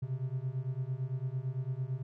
triangle beating tone pair, 125.8 / 134.7 Hz, B2 / C#3, +32 / -49 cents, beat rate 8.9 Hz, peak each -34 / -34 dBFS, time 0.02-2.03 s, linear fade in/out 10 ms, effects none

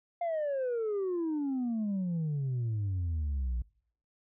sine exponential sweep, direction down, 703 to 57 Hz, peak -27 dBFS, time 0.21-3.62 s, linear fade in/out 5 ms, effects noise-tail reverb RT60 0.6 s tail -25 dB re dry + tanh soft clip ceiling -28 dBFS

